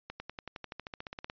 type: accelerating click train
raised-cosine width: 0.3 ms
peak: -24 dBFS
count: 17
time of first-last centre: 0.1-1.299 s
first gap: 100 ms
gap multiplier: 0.96
effects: resampled to 11025 Hz